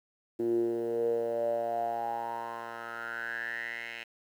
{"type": "tone with band-pass filter sweep", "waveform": "10% pulse", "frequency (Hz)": 116.54, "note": "A#2", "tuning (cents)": 0, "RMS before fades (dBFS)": -33, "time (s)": [0.39, 4.04], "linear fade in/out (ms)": 10, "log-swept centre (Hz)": [320, 2400], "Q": 8.3, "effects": ["10-bit"]}